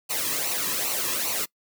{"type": "noise with flanger", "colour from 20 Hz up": "white", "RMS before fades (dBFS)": -27, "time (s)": [0.09, 1.46], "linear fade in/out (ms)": 20, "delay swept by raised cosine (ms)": [0.58, 1.4], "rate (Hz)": 2.5, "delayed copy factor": -0.7, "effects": ["noise-tail reverb RT60 0.1 s tail -24 dB re dry"]}